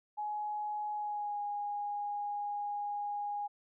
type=tone with pitch glide; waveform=sine; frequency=840 to 822.2 Hz; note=G#5 to G#5; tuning=+19 to -18 cents; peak=-34 dBFS; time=0.17-3.48 s; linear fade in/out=20 ms; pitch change=-37 cents; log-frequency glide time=0.93-1.41 s; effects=none